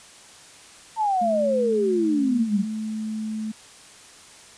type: exponential sweep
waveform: sine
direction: down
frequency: 908 to 185.4 Hz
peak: -19 dBFS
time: 0.96-2.65 s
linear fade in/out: 50 ms
type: tone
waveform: sine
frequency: 217.3 Hz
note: A3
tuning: 21 cents flat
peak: -26 dBFS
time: 1.21-3.52 s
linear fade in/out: 10 ms
effects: white hiss -47 dBFS RMS until 4.57 s + resampled to 22050 Hz